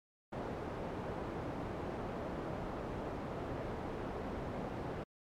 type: low-pass noise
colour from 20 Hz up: white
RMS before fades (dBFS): -41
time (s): 0.32-5.04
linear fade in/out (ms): 10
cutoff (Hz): 620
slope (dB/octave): 12
effects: MP3 96 kbps